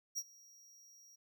square tone with ADSR envelope, 5680 Hz, F8, 28 cents sharp, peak -35 dBFS, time 0.15-1.16 s, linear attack 29 ms, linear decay 49 ms, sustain -24 dB, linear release 11 ms, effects none

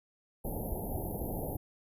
pink band-stop noise, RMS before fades -36 dBFS, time 0.44-1.57 s, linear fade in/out 10 ms, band 860 to 11000 Hz, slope 96 dB/octave, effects resampled to 32000 Hz

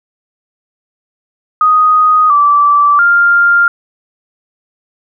sine tone with pitch steps, 1246 / 1162 / 1398 Hz, D#6 / D6 / F6, +2 / -19 / +1 cents, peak -5 dBFS, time 1.61-3.68 s, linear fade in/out 2 ms, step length 690 ms, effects none

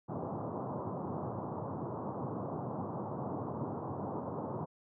pink band-pass noise, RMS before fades -39 dBFS, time 0.08-4.66 s, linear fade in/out 20 ms, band 100 to 1100 Hz, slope 48 dB/octave, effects none

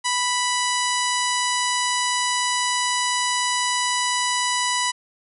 harmonic tone, 987 Hz, B5, 1 cent flat, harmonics 1 / 2 / 3 / 4 / 5 / 6 / 7 / 8 / 9 / 10, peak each -24 / -27 / -29 / -30 / -31 / -32 / -32 / -33 / -34 / -34 dBFS, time 0.04-4.92 s, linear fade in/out 20 ms, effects none

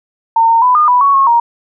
sine tone with pitch steps, 910 / 916 / 998 / 1217 / 988 / 1116 / 1090 / 939 Hz, A#5 / A#5 / B5 / D#6 / B5 / C#6 / C#6 / A#5, -42 / -31 / +18 / -39 / 0 / +11 / -29 / +12 cents, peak -6 dBFS, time 0.36-1.4 s, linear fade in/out 5 ms, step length 130 ms, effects none

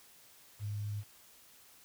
sine tone with quantisation, 103.83 Hz, G#2, in tune, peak -35 dBFS, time 0.59-1.04 s, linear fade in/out 50 ms, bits 10, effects white hiss -60 dBFS RMS until 1.84 s

